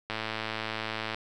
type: click train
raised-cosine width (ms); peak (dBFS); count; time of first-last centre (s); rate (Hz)
0.3; -16; 116; 0.1-1.145; 110
effects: none